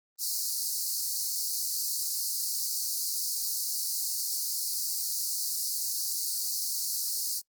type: high-pass noise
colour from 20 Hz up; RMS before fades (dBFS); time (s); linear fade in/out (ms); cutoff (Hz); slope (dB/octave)
pink; -31; 0.18-7.42; 50; 4300; 96
effects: noise-tail reverb RT60 0.1 s tail -25 dB re dry + Opus 24 kbps